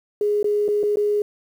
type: tone with dropouts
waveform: sine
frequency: 415.3 Hz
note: G#4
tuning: in tune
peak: -17 dBFS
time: 0.21-1.22 s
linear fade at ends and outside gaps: 2 ms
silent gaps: 0.429-0.443 / 0.681-0.686 / 0.831-0.835 / 0.958-0.97 s
effects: 8-bit